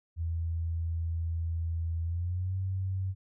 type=tone with pitch glide; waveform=sine; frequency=82.9 to 94.68 Hz; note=E2 to F#2; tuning=+10 to +40 cents; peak=-29 dBFS; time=0.16-3.15 s; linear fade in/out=50 ms; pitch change=+230 cents; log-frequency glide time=2.03-2.56 s; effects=none